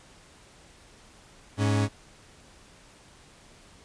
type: tone pair together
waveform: 40% pulse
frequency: 104.72 / 276.2 Hz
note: G#2 / C#4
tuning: +15 / -6 cents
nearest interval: octave + perfect fourth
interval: 1679 cents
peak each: -22 / -28 dBFS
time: 1.57-1.89 s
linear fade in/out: 50 ms
effects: pink hiss -54 dBFS RMS until 3.84 s + resampled to 22050 Hz